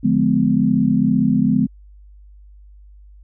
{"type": "chord", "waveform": "sine", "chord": "D diminished seventh", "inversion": "none", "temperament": "just", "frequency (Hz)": [146.83, 176.2, 211.4, 253.7], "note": ["D3", "F3", "Ab3", "Cb4"], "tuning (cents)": [0, 16, 31, 47], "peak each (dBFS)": [-22, -21, -17, -17], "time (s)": [0.03, 1.67], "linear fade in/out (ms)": 20, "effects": ["added 50 Hz sine -41 dBFS peak until 3.23 s"]}